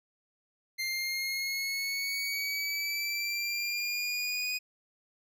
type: linear sweep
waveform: 25% pulse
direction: up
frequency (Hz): 2093 to 2486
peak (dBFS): -27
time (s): 0.78-4.59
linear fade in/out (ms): 20
effects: none